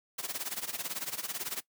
white noise with tremolo, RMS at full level -34 dBFS, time 0.18-1.61 s, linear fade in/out 10 ms, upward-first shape sine, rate 18 Hz, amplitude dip 85%, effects noise-tail reverb RT60 0.1 s tail -20 dB re dry + high-pass 150 Hz 12 dB/octave

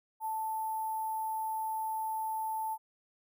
sine tone with sample-and-hold, 880 Hz, A5, in tune, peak -32 dBFS, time 0.2-2.78 s, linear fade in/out 50 ms, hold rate 11025 Hz, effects none

